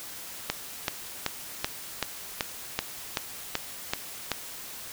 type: click train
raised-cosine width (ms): 0.2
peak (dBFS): -8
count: 11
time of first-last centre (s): 0.5-4.317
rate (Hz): 2.62
effects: white hiss -41 dBFS RMS until 4.92 s